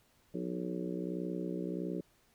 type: harmonic tone with a mistuned harmonic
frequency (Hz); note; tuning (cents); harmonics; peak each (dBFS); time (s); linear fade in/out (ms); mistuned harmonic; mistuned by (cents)
61.5; B1; -7; 3 / 4 / 5 / 6 / 7 / 8 / 9; -39 / -45 / -40 / -42 / -43 / -54 / -48; 0.34-2.01; 5; 3; -66
effects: pink hiss -69 dBFS RMS until 2.34 s